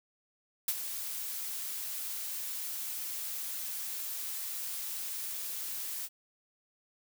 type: noise with ADSR envelope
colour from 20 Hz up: blue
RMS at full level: -28 dBFS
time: 0.68-6.09 s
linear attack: 3 ms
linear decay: 45 ms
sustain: -10 dB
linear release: 45 ms
effects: none